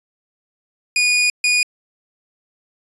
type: tone bursts at uneven times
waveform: sawtooth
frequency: 2456 Hz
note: D#7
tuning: 23 cents flat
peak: -10 dBFS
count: 2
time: 0.96-1.3 / 1.44-1.63 s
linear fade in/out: 2 ms
effects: resampled to 22050 Hz